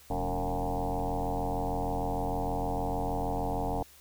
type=tone with frequency modulation; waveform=sine; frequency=370 Hz; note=F#4; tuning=in tune; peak=-28 dBFS; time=0.1-3.83 s; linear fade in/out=5 ms; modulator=86.5 Hz; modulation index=5.7; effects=added 70 Hz sine -63 dBFS peak until 4 s + white hiss -56 dBFS RMS until 4 s